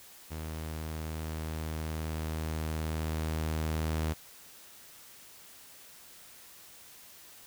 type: tone with level ramp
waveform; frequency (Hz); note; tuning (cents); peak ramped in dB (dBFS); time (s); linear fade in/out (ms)
sawtooth; 78.9; D#2; +25; -33 to -25; 0.3-4.14; 20
effects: white hiss -53 dBFS RMS until 7.46 s